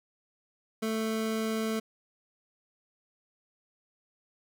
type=tone; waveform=25% pulse; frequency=221 Hz; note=A3; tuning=8 cents sharp; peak=-25 dBFS; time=0.82-1.8 s; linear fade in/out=10 ms; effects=none